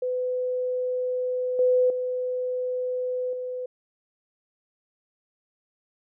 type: tone with level steps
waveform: sine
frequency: 503 Hz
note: B4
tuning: 32 cents sharp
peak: -24 / -17 / -25 / -29 dBFS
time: 0.02-3.66 s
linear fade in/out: 5 ms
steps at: 1.59 / 1.9 / 3.33 s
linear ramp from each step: 2 ms
effects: none